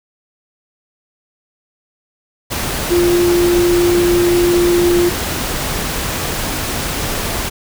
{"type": "tone in noise", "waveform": "sine", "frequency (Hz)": 349.2, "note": "F4", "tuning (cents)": 0, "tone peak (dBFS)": -10, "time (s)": [2.9, 5.1], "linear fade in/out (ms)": 20, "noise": "pink", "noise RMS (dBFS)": -20, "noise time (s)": [2.5, 7.5], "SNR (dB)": 7, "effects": []}